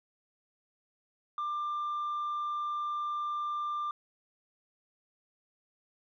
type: tone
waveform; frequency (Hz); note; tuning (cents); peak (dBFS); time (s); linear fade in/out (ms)
sine; 1190; D6; +22; -29; 1.38-3.91; 2
effects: tanh soft clip ceiling -30 dBFS